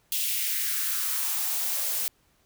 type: noise with high-pass filter sweep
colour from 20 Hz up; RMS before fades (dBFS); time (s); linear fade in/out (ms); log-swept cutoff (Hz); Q
blue; -28; 0.12-2.08; 0; 3000 to 430; 2.3
effects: pink hiss -66 dBFS RMS until 2.45 s